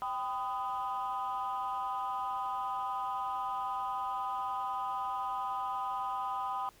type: chord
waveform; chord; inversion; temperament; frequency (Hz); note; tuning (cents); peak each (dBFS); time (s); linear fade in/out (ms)
sine; G augmented; none; equal with one note detuned; 784 / 1006.2 / 1244.5; G5 / B5 / D#6; 0 / +32 / 0; -36 / -35 / -37; 0.02-6.69; 0
effects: tanh soft clip ceiling -27 dBFS + pink hiss -61 dBFS RMS until 6.8 s